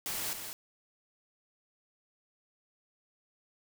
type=noise with echo; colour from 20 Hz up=white; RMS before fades=-36 dBFS; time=0.06-0.33 s; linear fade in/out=0 ms; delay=200 ms; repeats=1; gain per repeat=-6 dB; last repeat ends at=0.53 s; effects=none